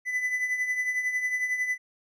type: tone with tremolo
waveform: triangle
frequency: 2000 Hz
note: B6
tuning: 21 cents sharp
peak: -21 dBFS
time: 0.05-1.78 s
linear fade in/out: 50 ms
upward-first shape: triangle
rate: 11 Hz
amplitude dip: 65%
effects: none